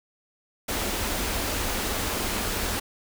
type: band-stop noise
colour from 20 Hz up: pink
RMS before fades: -28 dBFS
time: 0.68-2.8 s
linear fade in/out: 10 ms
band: 110 to 180 Hz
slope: 96 dB/octave
effects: none